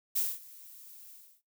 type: noise with ADSR envelope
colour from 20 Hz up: violet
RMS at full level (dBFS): -28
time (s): 0.15-1.42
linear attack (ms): 14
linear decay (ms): 220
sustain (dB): -23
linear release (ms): 310
effects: noise-tail reverb RT60 0.2 s tail -20 dB re dry